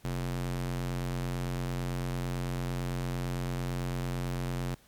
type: tone with high-pass filter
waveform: square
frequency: 44.47 Hz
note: F1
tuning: 32 cents sharp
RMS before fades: -33 dBFS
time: 0.04-4.75 s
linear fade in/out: 10 ms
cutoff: 92 Hz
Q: 1.6
effects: pink hiss -61 dBFS RMS until 4.87 s + MP3 96 kbps